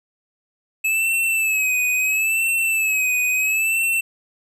square tone with vibrato, 2592 Hz, E7, 30 cents flat, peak -18 dBFS, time 0.84-4.01 s, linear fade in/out 10 ms, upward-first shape sine, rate 0.74 Hz, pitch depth 70 cents each way, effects none

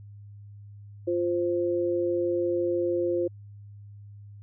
sine tone pair together, 349.2 / 522.9 Hz, F4 / C5, 0 / -1 cents, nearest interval perfect fifth, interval 699 cents, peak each -25 / -28 dBFS, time 1.07-3.28 s, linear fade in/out 10 ms, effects added 102 Hz sine -43 dBFS peak until 4.42 s

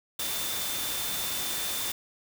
sine tone in noise, 3558 Hz, A7, 19 cents sharp, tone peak -37 dBFS, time 0.19-1.92 s, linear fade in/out 5 ms, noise white, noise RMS -32 dBFS, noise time 0.19-1.92 s, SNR -8 dB, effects none

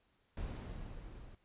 brown noise with level ramp, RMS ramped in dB -40 to -53 dBFS, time 0.37-1.35 s, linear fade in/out 2 ms, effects pink hiss -75 dBFS RMS until 1.44 s + resampled to 8000 Hz

